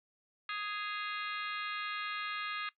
harmonic tone with a mistuned harmonic, 415.3 Hz, G#4, in tune, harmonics 3 / 4 / 5 / 6 / 7 / 8 / 9 / 10, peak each -40 / -42 / -44 / -46 / -47 / -48 / -49 / -50 dBFS, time 0.49-2.69 s, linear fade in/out 2 ms, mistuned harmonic 7, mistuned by -78 cents, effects noise-tail reverb RT60 0.1 s tail -19 dB re dry

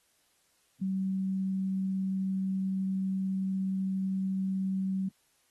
sine tone, 190.8 Hz, G3, 47 cents flat, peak -28 dBFS, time 0.81-5.09 s, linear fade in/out 10 ms, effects white hiss -70 dBFS RMS until 5.5 s + AAC 32 kbps

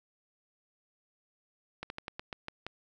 slowing click train, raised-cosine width 0.3 ms, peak -22 dBFS, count 8, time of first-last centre 1.83-2.666 s, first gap 71 ms, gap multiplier 1.17, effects none

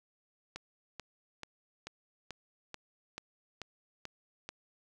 click train, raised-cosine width 0.2 ms, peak -24 dBFS, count 10, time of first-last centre 0.56-4.49 s, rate 2.29 Hz, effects none

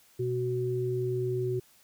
sine tone pair together, 123.9 / 371.3 Hz, B2 / F#4, +6 / +6 cents, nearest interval octave + perfect fifth, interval 1900 cents, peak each -31 / -29 dBFS, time 0.19-1.6 s, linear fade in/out 10 ms, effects white hiss -61 dBFS RMS until 1.83 s

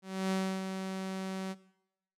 sawtooth tone with ADSR envelope, 190 Hz, F#3, 46 cents sharp, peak -25 dBFS, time 0.02-1.55 s, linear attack 290 ms, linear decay 300 ms, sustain -7 dB, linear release 37 ms, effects noise-tail reverb RT60 0.8 s tail -18 dB re dry + low-pass 10000 Hz 12 dB/octave

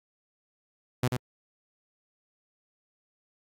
sawtooth tone with echo, 124.8 Hz, B2, 19 cents sharp, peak -19 dBFS, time 1.03-1.08 s, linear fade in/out 5 ms, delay 89 ms, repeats 1, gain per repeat -4 dB, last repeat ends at 1.169 s, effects AAC 48 kbps

